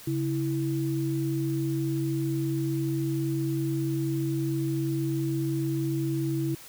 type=tone pair together; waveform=sine; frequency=138 / 328.2 Hz; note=C#3 / E4; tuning=-7 / -8 cents; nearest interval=octave + minor third; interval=1499 cents; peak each=-28 dBFS; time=0.07-6.55 s; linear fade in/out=5 ms; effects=white hiss -47 dBFS RMS until 6.68 s